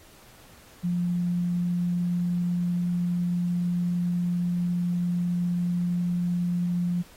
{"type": "tone", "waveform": "sine", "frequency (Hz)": 175.6, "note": "F3", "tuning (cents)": 10, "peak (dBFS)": -23, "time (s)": [0.83, 7.03], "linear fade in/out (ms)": 20, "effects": ["pink hiss -53 dBFS RMS until 7.16 s", "AAC 48 kbps"]}